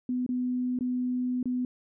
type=tone with dropouts; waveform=sine; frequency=250.1 Hz; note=B3; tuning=22 cents sharp; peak=-26 dBFS; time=0.09-1.65 s; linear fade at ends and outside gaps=2 ms; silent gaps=0.264-0.29 / 0.789-0.808 / 1.429-1.456 s; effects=none